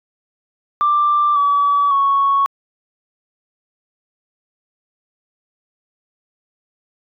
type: tone with pitch steps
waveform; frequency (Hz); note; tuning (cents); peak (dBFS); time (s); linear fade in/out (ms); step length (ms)
sine; 1180 / 1143.8 / 1108.6; D6 / D6 / C#6; +8 / -46 / 0; -11; 0.81-2.46; 0; 550
effects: tanh soft clip ceiling -7 dBFS